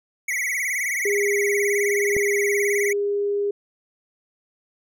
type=tone with vibrato; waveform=square; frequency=2093 Hz; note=C7; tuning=in tune; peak=-23 dBFS; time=0.28-2.93 s; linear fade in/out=5 ms; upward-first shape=sine; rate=19 Hz; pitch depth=140 cents each way
type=tone; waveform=sine; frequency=406.3 Hz; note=G#4; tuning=38 cents flat; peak=-20 dBFS; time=1.05-3.51 s; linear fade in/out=5 ms
type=click; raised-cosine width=2 ms; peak=-16 dBFS; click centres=2.166 s
effects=none